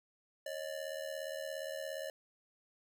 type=ring-modulated tone; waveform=square; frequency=587.3 Hz; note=D5; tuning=in tune; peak=-37 dBFS; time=0.46-2.1 s; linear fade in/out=2 ms; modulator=38.6 Hz; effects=none